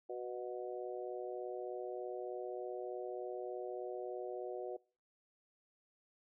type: harmonic tone with a mistuned harmonic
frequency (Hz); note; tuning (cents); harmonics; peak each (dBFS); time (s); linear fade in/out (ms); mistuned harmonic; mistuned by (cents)
123.3; B2; -2; 3 / 4 / 5 / 6; -43 / -45 / -47 / -49; 0.09-4.77; 10; 6; -19
effects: noise-tail reverb RT60 0.4 s tail -25 dB re dry